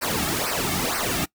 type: noise with flanger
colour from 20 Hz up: pink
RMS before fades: -25 dBFS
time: 0.01-1.26 s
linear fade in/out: 20 ms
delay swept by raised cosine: 0.28 to 2.08 ms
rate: 2.1 Hz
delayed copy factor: -0.85
effects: noise-tail reverb RT60 0.1 s tail -22 dB re dry